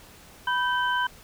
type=tone cluster; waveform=sine; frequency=987 / 1550 / 3064 Hz; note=B5 / G6 / G7; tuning=-1 / -20 / -40 cents; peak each=-25 / -26 / -33 dBFS; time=0.47-1.07 s; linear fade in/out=5 ms; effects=pink hiss -50 dBFS RMS until 1.23 s